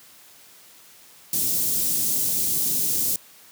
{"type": "band-stop noise", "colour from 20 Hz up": "white", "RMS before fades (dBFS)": -23, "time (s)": [1.33, 3.16], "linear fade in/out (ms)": 2, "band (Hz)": [290, 6600], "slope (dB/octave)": 12, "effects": ["white hiss -50 dBFS RMS until 3.51 s", "high-pass 100 Hz 12 dB/octave"]}